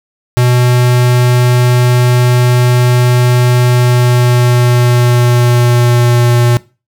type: tone with pitch glide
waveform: square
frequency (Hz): 123.47 to 120.37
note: B2 to B2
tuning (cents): 0 to -44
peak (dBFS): -7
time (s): 0.37-6.57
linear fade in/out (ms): 0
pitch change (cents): -44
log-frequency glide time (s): 3.67-6.44
effects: noise-tail reverb RT60 0.3 s tail -20 dB re dry

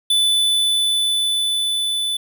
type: tone with level ramp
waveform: square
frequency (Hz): 3493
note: A7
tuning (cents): -13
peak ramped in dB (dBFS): -14 to -20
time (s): 0.1-2.17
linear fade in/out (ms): 5
effects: none

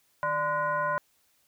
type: tone with frequency modulation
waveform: sine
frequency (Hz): 1025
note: C6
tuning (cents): -36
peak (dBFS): -25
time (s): 0.23-0.98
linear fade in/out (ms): 0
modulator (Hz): 435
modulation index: 1.1
effects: white hiss -68 dBFS RMS until 1.47 s

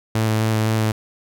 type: tone with vibrato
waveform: sawtooth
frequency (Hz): 110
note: A2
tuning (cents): 0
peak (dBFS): -13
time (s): 0.15-0.92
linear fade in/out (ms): 5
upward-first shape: square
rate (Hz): 3.9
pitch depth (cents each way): 10
effects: none

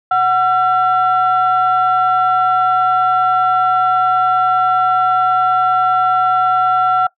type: tone pair together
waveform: sine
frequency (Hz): 740 / 1354.8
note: F#5 / E6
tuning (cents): 0 / +47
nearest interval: minor seventh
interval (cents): 1047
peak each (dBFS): -12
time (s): 0.11-7.07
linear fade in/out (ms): 5
effects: noise-tail reverb RT60 0.1 s tail -20 dB re dry + tanh soft clip ceiling -5 dBFS

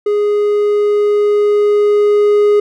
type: tone with level ramp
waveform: triangle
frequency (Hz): 414.5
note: G#4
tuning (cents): -3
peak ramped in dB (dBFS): -9 to -5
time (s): 0.06-2.6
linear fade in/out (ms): 5
effects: none

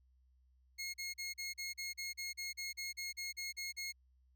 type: tone bursts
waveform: 20% pulse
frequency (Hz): 2159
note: C#7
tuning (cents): -46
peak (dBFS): -35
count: 16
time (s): 0.78-3.925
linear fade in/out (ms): 20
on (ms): 160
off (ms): 39
effects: added 63 Hz sine -67 dBFS peak until 4.35 s

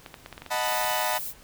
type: clicks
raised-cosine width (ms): 0.3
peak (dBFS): -23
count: 11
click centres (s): 0.062 / 0.142 / 0.261 / 0.327 / 0.379 / 0.42 / 0.463 / 0.543 / 0.724 / 0.814 / 0.848
type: chord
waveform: sawtooth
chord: B dominant seventh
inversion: first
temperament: equal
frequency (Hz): 622.3 / 740 / 880 / 987.8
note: D#5 / F#5 / A5 / B5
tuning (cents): 0 / 0 / 0 / 0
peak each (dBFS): -27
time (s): 0.5-1.19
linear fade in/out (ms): 20
type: noise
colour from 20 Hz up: violet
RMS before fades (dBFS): -34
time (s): 0.63-1.34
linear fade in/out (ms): 50
effects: pink hiss -52 dBFS RMS until 1.43 s

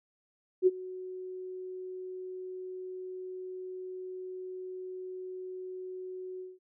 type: tone with ADSR envelope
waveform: sine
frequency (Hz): 370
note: F#4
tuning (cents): 0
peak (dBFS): -17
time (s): 0.62-6.59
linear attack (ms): 48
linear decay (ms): 32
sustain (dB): -21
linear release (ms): 190
effects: none

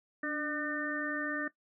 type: harmonic tone with a mistuned harmonic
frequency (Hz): 301.3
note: D4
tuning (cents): +44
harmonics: 1 / 2 / 4 / 5 / 6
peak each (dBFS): -36 / -42 / -43 / -41 / -37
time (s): 0.23-1.48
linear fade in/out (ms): 5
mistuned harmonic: 1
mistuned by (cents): -54
effects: noise-tail reverb RT60 0.1 s tail -17 dB re dry

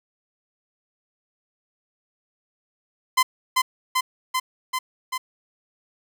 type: tone with echo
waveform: sawtooth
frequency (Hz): 1028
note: C6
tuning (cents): -31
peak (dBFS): -11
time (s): 3.17-3.23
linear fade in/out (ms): 10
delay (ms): 390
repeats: 5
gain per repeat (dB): -2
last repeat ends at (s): 5.18
effects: none

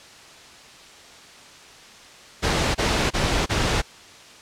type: noise bursts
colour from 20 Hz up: pink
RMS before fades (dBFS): -21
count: 4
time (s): 2.42-3.821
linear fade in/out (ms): 20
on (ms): 330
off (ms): 27
effects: white hiss -45 dBFS RMS until 4.41 s + low-pass 6000 Hz 12 dB/octave

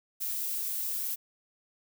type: noise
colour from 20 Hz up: violet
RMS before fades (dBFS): -33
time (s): 0.2-1.16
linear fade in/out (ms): 20
effects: none

